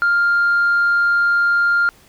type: tone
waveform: sine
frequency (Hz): 1400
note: F6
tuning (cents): +4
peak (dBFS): -11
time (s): 0.02-1.89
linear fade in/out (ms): 0
effects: tanh soft clip ceiling -10 dBFS + pink hiss -50 dBFS RMS until 2.08 s